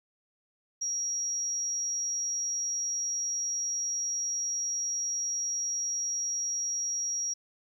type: tone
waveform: sine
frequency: 5670 Hz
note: F8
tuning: 25 cents sharp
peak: -28 dBFS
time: 0.81-7.34 s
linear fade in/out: 10 ms
effects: tanh soft clip ceiling -24 dBFS + 11-bit